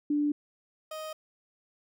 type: tone pair in turn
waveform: sine / 30% pulse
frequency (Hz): 293.7 / 624.5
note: D4 / D#5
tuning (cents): 0 / +6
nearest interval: octave + minor second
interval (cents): 1306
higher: second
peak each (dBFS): -24 / -34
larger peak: first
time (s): 0.1-0.32 / 0.91-1.13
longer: neither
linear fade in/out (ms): 5
effects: none